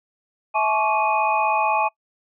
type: tone cluster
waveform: sine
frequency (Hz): 652 / 857 / 1094 / 1150 / 2490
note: E5 / A5 / C#6 / D6 / D#7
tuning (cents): -19 / -46 / -23 / -37 / +1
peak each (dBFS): -26 / -20 / -26 / -27 / -26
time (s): 0.54-1.89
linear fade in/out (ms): 20
effects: noise-tail reverb RT60 0.1 s tail -24 dB re dry